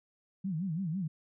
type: tone with vibrato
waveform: sine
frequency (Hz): 174.61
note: F3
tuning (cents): 0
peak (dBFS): -31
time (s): 0.44-1.08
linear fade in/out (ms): 10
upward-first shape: sine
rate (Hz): 6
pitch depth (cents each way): 220
effects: none